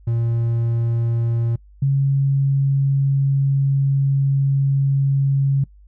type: tone pair in turn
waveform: triangle / sine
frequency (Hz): 116.54 / 137.64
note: A#2 / C#3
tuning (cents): 0 / -12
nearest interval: minor third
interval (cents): 288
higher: second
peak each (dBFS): -15 / -14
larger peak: second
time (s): 0.07-1.56 / 1.82-5.64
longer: second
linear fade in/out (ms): 5
effects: noise-tail reverb RT60 0.1 s tail -24 dB re dry + added 50 Hz sine -44 dBFS peak until 5.87 s